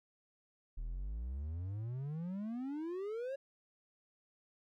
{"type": "exponential sweep", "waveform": "triangle", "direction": "up", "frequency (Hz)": [36.71, 559], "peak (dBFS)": -36, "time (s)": [0.77, 3.36], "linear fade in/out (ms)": 10, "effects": []}